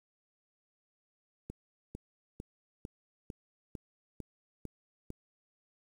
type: click train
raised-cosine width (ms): 3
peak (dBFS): -28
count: 9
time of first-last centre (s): 1.5-5.104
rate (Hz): 2.22
effects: 9-bit